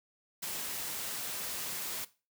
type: noise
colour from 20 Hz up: white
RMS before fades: -38 dBFS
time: 0.42-2.05 s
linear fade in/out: 10 ms
effects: noise-tail reverb RT60 0.3 s tail -17 dB re dry + high-pass 80 Hz 12 dB/octave